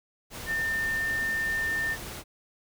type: tone in noise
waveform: sine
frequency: 1800 Hz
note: A6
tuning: 39 cents sharp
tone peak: -26 dBFS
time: 0.46-1.97 s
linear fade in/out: 50 ms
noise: pink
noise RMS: -39 dBFS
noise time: 0.3-2.24 s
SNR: +10 dB
effects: none